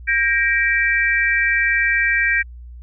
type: tone cluster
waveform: sine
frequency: 1601 / 1880 / 2329 Hz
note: G6 / A#6 / D7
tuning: +36 / +14 / -15 cents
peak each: -19 dBFS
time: 0.07-2.43 s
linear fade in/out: 20 ms
effects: added 60 Hz sine -34 dBFS peak until 2.82 s